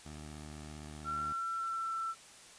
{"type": "tone with vibrato", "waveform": "15% pulse", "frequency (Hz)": 75.5, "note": "D2", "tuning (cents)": 48, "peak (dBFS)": -39, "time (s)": [0.05, 1.33], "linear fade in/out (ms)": 10, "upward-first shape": "sine", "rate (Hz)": 17, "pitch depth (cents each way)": 33}
{"type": "tone with pitch glide", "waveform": "sine", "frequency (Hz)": [1357, 1336.8], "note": ["E6", "E6"], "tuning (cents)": [50, 24], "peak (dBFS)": -34, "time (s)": [1.04, 2.15], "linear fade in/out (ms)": 50, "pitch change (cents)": -26, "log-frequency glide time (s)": [1.25, 1.96]}
{"effects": ["white hiss -55 dBFS RMS until 2.58 s", "resampled to 22050 Hz"]}